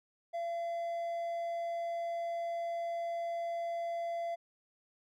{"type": "tone", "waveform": "triangle", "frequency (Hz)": 680, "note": "F5", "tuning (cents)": -46, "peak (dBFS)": -32, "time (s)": [0.33, 4.36], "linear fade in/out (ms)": 20, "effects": []}